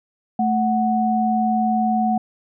sine tone pair together, 220 / 740 Hz, A3 / F#5, 0 / 0 cents, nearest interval octave + major sixth, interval 2100 cents, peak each -19 dBFS, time 0.39-2.18 s, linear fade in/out 5 ms, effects none

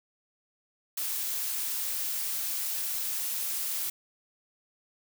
blue noise, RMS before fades -32 dBFS, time 0.97-3.9 s, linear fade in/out 5 ms, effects none

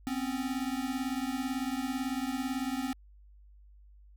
square beating tone pair, 252.9 / 270.9 Hz, B3 / C#4, +41 / -40 cents, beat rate 18 Hz, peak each -35 / -35 dBFS, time 0.07-2.93 s, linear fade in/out 0 ms, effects added 50 Hz sine -53 dBFS peak until 4.16 s

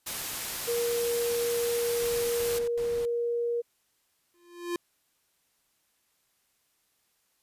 white noise, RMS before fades -34 dBFS, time 0.06-2.59 s, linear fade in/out 10 ms
sine tone, 472.9 Hz, A#4, 25 cents sharp, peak -26 dBFS, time 0.67-3.62 s, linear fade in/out 20 ms
pink noise bursts, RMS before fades -44 dBFS, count 3, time 2.02-3.054 s, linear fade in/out 2 ms, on 280 ms, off 97 ms
square tone with exponential growth, 347.8 Hz, F4, 7 cents flat, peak -27 dBFS, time 4.34-4.76 s, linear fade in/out 2 ms, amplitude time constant 90 ms
effects white hiss -72 dBFS RMS until 7.42 s + resampled to 32000 Hz

